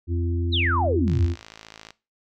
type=harmonic tone; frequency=85.9 Hz; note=F2; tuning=28 cents flat; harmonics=1 / 3 / 4; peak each=-22 / -33 / -32 dBFS; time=0.07-1.36 s; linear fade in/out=50 ms
type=exponential sweep; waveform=sine; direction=down; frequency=4135 to 69.3 Hz; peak=-21 dBFS; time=0.52-1.27 s; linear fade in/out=20 ms
type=click train; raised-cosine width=0.2 ms; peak=-23 dBFS; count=46; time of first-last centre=1.08-1.906 s; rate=54.5 Hz
effects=noise-tail reverb RT60 0.3 s tail -20 dB re dry